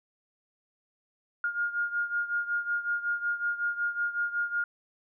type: beating tone pair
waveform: sine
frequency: 1417 / 1422.4 Hz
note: F6 / F6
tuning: +25 / +31 cents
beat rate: 5.4 Hz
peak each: -29 / -33 dBFS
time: 1.44-4.64 s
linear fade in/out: 2 ms
effects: none